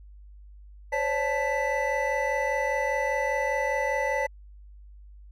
triangle tone cluster, 524 / 569 / 879 / 1985 Hz, C5 / C#5 / A5 / B6, +2 / +45 / -2 / +8 cents, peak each -28 dBFS, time 0.92-4.27 s, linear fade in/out 10 ms, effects added 50 Hz sine -45 dBFS peak until 5.31 s

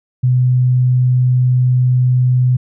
sine tone, 126.1 Hz, B2, 36 cents sharp, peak -9 dBFS, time 0.23-2.57 s, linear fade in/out 10 ms, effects none

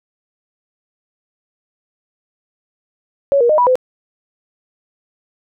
sine tone with pitch steps, 558 / 475.8 / 612 / 980 / 510 Hz, C#5 / A#4 / D#5 / B5 / C5, +11 / +35 / -29 / -14 / -44 cents, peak -9 dBFS, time 3.32-3.755 s, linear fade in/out 0 ms, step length 87 ms, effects none

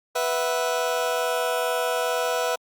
30% pulse chord, B suspended fourth, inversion none, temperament just, 493.9 / 658.5 / 740.8 Hz, B4 / E5 / F#5, 0 / -2 / +2 cents, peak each -23 / -24 / -28 dBFS, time 0.15-2.56 s, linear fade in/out 10 ms, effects Opus 48 kbps

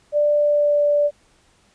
sine tone with pitch glide, 590 to 584.6 Hz, D5 to D5, +8 to -8 cents, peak -14 dBFS, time 0.12-1.11 s, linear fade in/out 50 ms, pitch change -16 cents, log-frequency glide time 0.33-0.82 s, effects pink hiss -58 dBFS RMS until 1.74 s + resampled to 22050 Hz

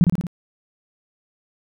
sine tone with echo, 174 Hz, F3, 6 cents flat, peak -8 dBFS, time 0.01-0.04 s, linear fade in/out 0 ms, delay 57 ms, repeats 4, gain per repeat -4 dB, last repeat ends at 0.268 s, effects none

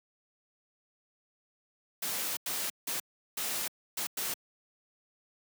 white noise bursts at uneven times, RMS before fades -34 dBFS, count 6, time 2.02-2.37 / 2.46-2.7 / 2.87-3 / 3.37-3.68 / 3.97-4.07 / 4.17-4.34 s, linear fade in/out 5 ms, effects high-pass 150 Hz 12 dB/octave

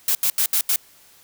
blue noise bursts at uneven times, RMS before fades -19 dBFS, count 5, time 0.08-0.15 / 0.23-0.3 / 0.38-0.46 / 0.53-0.61 / 0.69-0.76 s, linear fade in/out 2 ms, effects white hiss -52 dBFS RMS until 1.23 s

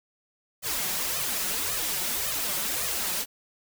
white noise with flanger, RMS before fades -29 dBFS, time 0.62-3.26 s, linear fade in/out 50 ms, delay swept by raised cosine 1.6 to 5.5 ms, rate 1.8 Hz, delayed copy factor +0.95, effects none

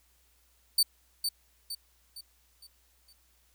sawtooth tone with echo, 4563 Hz, C#8, 49 cents sharp, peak -18 dBFS, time 0.78-0.83 s, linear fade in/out 5 ms, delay 460 ms, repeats 5, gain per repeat -7 dB, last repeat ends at 3.13 s, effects added 60 Hz sine -68 dBFS peak until 3.54 s + white hiss -68 dBFS RMS until 3.54 s

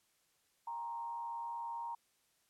sine tone with frequency modulation, 932.3 Hz, A#5, in tune, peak -39 dBFS, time 0.67-1.95 s, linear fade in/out 5 ms, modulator 132 Hz, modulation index 0.44, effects white hiss -75 dBFS RMS until 2.49 s + low-pass 12000 Hz 12 dB/octave

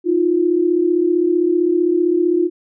sine tone pair together, 316.8 / 352.3 Hz, D#4 / F4, +31 / +15 cents, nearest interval major second, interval 184 cents, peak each -18 / -14 dBFS, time 0.04-2.5 s, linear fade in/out 50 ms, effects none

